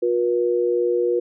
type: tone pair together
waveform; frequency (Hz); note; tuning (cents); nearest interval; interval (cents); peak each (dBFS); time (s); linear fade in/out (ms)
sine; 358.3 / 480.8; F4 / B4; +44 / -46; perfect fourth; 510; -20; 0.02-1.2; 10
effects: none